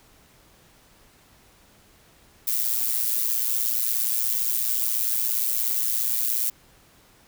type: noise with amplitude modulation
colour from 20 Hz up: violet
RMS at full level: -21 dBFS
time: 2.47-6.5 s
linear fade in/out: 5 ms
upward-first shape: sine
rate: 117 Hz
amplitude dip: 75%
effects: pink hiss -56 dBFS RMS until 7.27 s